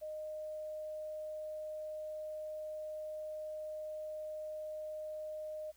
sine tone, 616 Hz, D#5, 17 cents flat, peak -40 dBFS, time 0.01-5.72 s, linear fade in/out 20 ms, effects added 60 Hz sine -70 dBFS peak until 5.76 s + white hiss -69 dBFS RMS until 5.76 s

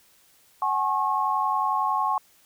sine tone cluster, 757 / 848 / 1087 Hz, F#5 / G#5 / C#6, +39 / +36 / -34 cents, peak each -29 / -26 / -24 dBFS, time 0.62-2.18 s, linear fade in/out 2 ms, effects white hiss -59 dBFS RMS until 2.45 s

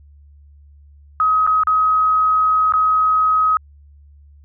sine tone with dropouts, 1267 Hz, D#6, 31 cents sharp, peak -12 dBFS, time 1.2-3.57 s, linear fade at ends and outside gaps 1 ms, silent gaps 1.466-1.474 / 1.635-1.671 / 2.723-2.737 s, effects added 72 Hz sine -43 dBFS peak until 4.44 s

